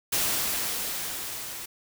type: noise with level ramp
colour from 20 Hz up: white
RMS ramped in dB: -25 to -38 dBFS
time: 0.12-1.66 s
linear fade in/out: 10 ms
effects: none